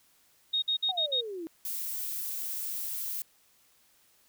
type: tone bursts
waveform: sine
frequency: 3729 Hz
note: A#7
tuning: in tune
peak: -25 dBFS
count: 5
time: 0.53-1.211 s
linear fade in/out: 10 ms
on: 93 ms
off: 54 ms
type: exponential sweep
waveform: sine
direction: down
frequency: 784 to 314.8 Hz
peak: -35 dBFS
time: 0.89-1.47 s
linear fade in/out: 0 ms
type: noise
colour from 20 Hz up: violet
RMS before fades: -35 dBFS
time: 1.65-3.22 s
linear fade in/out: 2 ms
effects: white hiss -65 dBFS RMS until 4.28 s